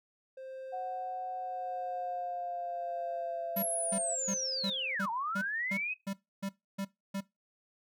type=tone with tremolo; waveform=triangle; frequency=526 Hz; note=C5; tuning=9 cents sharp; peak=-39 dBFS; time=0.37-4.95 s; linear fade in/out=5 ms; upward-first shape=sine; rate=0.82 Hz; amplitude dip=50%
type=tone with pitch glide; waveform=sine; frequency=740 to 674.7 Hz; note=F#5 to E5; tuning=0 to +40 cents; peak=-35 dBFS; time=0.72-4.16 s; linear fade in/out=20 ms; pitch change=-160 cents; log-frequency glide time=1.38-3.39 s
type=linear two-way sweep; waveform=sine; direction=down then up; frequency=11840 to 874 to 2570 Hz; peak=-32 dBFS; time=3.56-5.94 s; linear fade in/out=10 ms; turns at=5.1 s
type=tone bursts; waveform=square; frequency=196.1 Hz; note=G3; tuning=1 cent sharp; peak=-34 dBFS; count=11; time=3.56-7.208 s; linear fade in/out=10 ms; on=68 ms; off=290 ms
effects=noise-tail reverb RT60 0.2 s tail -20 dB re dry